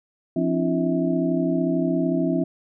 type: tone cluster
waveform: sine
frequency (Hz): 172.3 / 267.7 / 301.2 / 338.7 / 648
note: F3 / C4 / D4 / E4 / E5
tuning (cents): -23 / +40 / +44 / +47 / -30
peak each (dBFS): -26 / -23 / -29 / -25 / -29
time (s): 0.36-2.44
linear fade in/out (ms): 5
effects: none